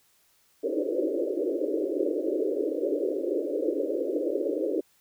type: band-pass noise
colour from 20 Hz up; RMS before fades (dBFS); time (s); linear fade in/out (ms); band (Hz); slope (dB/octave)
pink; -28; 0.63-4.81; 10; 290 to 570; 96
effects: white hiss -65 dBFS RMS until 5 s